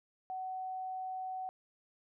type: tone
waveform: sine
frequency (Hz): 750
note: F#5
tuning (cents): +23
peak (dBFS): -37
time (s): 0.3-1.49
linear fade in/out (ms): 0
effects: none